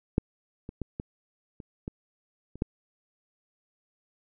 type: clicks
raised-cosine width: 3 ms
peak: -9 / -25 / -19 / -20 / -29 / -21 / -30 / -13 dBFS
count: 8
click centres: 0.181 / 0.691 / 0.817 / 0.999 / 1.602 / 1.879 / 2.556 / 2.621 s
effects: none